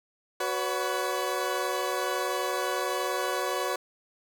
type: chord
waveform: 20% pulse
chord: F# suspended fourth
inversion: none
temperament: equal with one note detuned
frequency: 370 / 493.9 / 565.7 Hz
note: F#4 / B4 / C#5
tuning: 0 / 0 / +35 cents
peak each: -27 dBFS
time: 0.4-3.76 s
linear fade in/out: 5 ms
effects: none